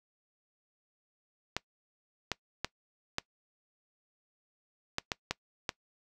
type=clicks; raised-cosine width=0.2 ms; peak=-13 dBFS; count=8; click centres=1.566 / 2.317 / 2.646 / 3.184 / 4.984 / 5.118 / 5.31 / 5.692 s; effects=noise-tail reverb RT60 0.1 s tail -22 dB re dry